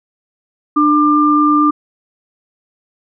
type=tone pair together; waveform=sine; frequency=298.5 / 1194 Hz; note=D4 / D6; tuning=+28 / +28 cents; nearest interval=2 octaves; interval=2400 cents; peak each=-11 dBFS; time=0.76-1.71 s; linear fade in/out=10 ms; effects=none